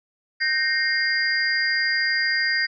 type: tone cluster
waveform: sine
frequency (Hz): 1556 / 1856 / 2123 / 4800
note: G6 / A#6 / C7 / D8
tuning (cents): -13 / -8 / +25 / +37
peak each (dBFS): -27 / -22 / -28 / -26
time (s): 0.4-2.67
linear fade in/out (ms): 20
effects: none